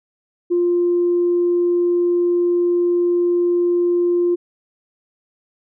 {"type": "tone", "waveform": "sine", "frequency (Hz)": 350, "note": "F4", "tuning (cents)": 4, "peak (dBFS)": -13, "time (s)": [0.5, 4.36], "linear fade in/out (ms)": 20, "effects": ["tanh soft clip ceiling -9 dBFS"]}